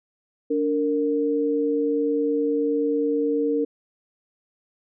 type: tone pair together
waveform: sine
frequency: 290.2 / 460.7 Hz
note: D4 / A#4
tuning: -21 / -20 cents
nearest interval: minor sixth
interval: 801 cents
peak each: -23 / -22 dBFS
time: 0.5-3.65 s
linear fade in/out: 10 ms
effects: none